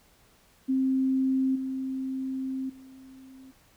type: tone with level steps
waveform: sine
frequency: 263.7 Hz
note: C4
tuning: 14 cents sharp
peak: -22 / -29 / -46 dBFS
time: 0.68-3.52 s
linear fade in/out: 20 ms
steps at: 1.55 / 2.69 s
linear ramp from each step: 10 ms
effects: pink hiss -61 dBFS RMS until 3.76 s